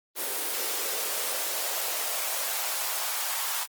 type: noise with high-pass filter sweep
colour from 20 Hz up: white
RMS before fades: -30 dBFS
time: 0.15-3.67 s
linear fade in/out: 50 ms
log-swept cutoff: 380 to 900 Hz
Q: 2.1
effects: Opus 24 kbps